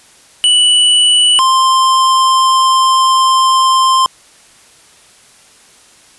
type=tone pair in turn; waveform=square; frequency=2960 / 1048.5 Hz; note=F#7 / C6; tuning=0 / +3 cents; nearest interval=octave + tritone; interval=1797 cents; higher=first; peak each=-7 / -8 dBFS; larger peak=first; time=0.44-1.39 / 1.39-4.06 s; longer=second; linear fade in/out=0 ms; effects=white hiss -44 dBFS RMS until 6.18 s + resampled to 24000 Hz